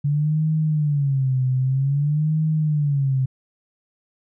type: tone with vibrato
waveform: sine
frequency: 142.2 Hz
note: C#3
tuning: 45 cents sharp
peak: -17 dBFS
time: 0.04-3.26 s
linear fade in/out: 10 ms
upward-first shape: sine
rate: 0.52 Hz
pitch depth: 170 cents each way
effects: none